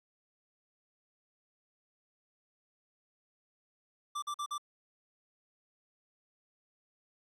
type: tone bursts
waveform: square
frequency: 1174.7 Hz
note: D6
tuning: in tune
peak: -35 dBFS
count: 4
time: 4.15-4.581 s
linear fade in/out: 10 ms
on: 74 ms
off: 45 ms
effects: low-pass 10000 Hz 12 dB/octave + 12-bit